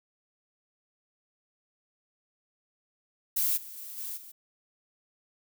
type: noise with level steps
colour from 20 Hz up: violet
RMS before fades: -27 / -44 / -42 / -37 / -48 dBFS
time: 3.36-4.32 s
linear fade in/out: 10 ms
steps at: 3.56 / 3.76 / 3.97 / 4.16 s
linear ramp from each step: 20 ms
effects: none